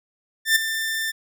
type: tone with ADSR envelope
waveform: sawtooth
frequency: 1785 Hz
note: A6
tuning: 24 cents sharp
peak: -9 dBFS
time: 0.45-1.12 s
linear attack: 110 ms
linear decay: 6 ms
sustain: -11 dB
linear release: 20 ms
effects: none